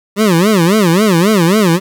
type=tone with vibrato; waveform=25% pulse; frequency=190 Hz; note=F#3; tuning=46 cents sharp; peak=-4 dBFS; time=0.16-1.8 s; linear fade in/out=50 ms; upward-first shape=sine; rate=3.7 Hz; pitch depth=260 cents each way; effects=7-bit